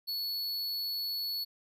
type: tone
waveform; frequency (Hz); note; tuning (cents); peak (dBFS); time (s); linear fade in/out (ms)
square; 4408; C#8; -11; -33; 0.07-1.45; 20
effects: none